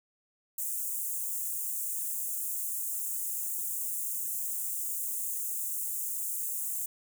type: high-pass noise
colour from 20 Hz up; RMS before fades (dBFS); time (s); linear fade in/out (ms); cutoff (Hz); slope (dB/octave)
white; -34; 0.58-6.86; 5; 7000; 48
effects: none